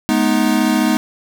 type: chord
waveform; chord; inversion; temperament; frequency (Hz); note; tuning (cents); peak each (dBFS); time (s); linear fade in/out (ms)
square; G# minor; none; equal with one note detuned; 212.6 / 246.9 / 311.1; G#3 / B3 / D#4; +41 / 0 / 0; -18; 0.09-0.97; 0
effects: none